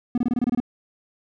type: tone bursts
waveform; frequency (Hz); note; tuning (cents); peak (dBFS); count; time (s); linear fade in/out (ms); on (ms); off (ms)
triangle; 243.3; B3; -26; -16; 9; 0.15-0.602; 2; 28; 25
effects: none